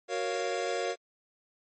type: chord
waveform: square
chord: Gb major seventh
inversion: none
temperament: equal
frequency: 370 / 466.2 / 554.4 / 698.5 Hz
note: Gb4 / Bb4 / Db5 / F5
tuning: 0 / 0 / 0 / 0 cents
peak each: -37 / -35 / -36 / -36 dBFS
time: 0.08-0.96 s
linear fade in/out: 50 ms
effects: MP3 32 kbps